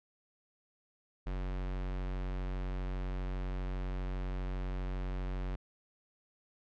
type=tone; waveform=square; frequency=46.25 Hz; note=F#1; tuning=in tune; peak=-35 dBFS; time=1.26-5.56 s; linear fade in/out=10 ms; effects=low-pass 3000 Hz 12 dB/octave